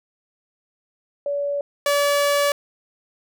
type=tone pair in turn; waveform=sine / sawtooth; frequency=571 / 573.7 Hz; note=D5 / D5; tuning=-49 / -41 cents; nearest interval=unison; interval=8 cents; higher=second; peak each=-21 / -13 dBFS; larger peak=second; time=1.26-1.61 / 1.86-2.52 s; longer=second; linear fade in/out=2 ms; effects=none